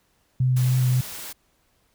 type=tone with vibrato; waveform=sine; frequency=127.1 Hz; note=C3; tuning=50 cents flat; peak=-17 dBFS; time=0.4-1.01 s; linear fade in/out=5 ms; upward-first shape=sine; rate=3.5 Hz; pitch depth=13 cents each way
type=noise; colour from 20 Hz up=white; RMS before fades=-36 dBFS; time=0.56-1.33 s; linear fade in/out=10 ms
effects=pink hiss -66 dBFS RMS until 1.94 s